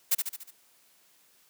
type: noise with echo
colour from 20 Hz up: blue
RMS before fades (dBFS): -23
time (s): 0.11-0.15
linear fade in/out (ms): 10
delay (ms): 72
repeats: 5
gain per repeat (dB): -5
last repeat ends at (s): 0.51
effects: white hiss -63 dBFS RMS until 1.49 s + high-pass 150 Hz 12 dB/octave